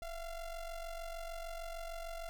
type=ring-modulated tone; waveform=square; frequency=346.3 Hz; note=F4; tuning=15 cents flat; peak=-39 dBFS; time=0.02-2.29 s; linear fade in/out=0 ms; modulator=323 Hz; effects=none